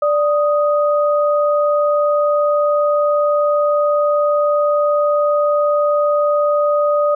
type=tone pair together; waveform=sine; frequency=588 / 1245.2 Hz; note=D5 / D#6; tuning=+2 / +1 cents; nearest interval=octave + minor second; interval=1299 cents; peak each=-13 / -19 dBFS; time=0.02-7.15 s; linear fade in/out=5 ms; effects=none